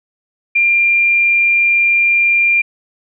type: tone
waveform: sine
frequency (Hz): 2389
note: D7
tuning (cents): +29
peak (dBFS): -9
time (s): 0.55-2.62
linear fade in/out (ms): 10
effects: none